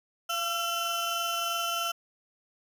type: tone cluster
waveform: 35% pulse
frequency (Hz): 686 / 1349 / 3050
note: F5 / E6 / G7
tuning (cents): -31 / +40 / -48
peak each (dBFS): -34 / -29 / -32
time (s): 0.29-1.92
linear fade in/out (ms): 10
effects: none